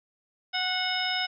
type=harmonic tone with a mistuned harmonic; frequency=738 Hz; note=F#5; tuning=5 cents flat; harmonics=1 / 2 / 3 / 4 / 5 / 7; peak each=-33 / -33 / -33 / -33 / -33 / -33 dBFS; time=0.53-1.27 s; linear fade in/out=20 ms; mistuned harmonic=3; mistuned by=-25 cents; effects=none